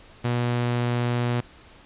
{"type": "tone", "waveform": "sawtooth", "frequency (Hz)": 121, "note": "B2", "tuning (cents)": -35, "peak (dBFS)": -18, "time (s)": [0.24, 1.41], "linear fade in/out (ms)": 10, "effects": ["pink hiss -50 dBFS RMS until 1.85 s", "resampled to 8000 Hz"]}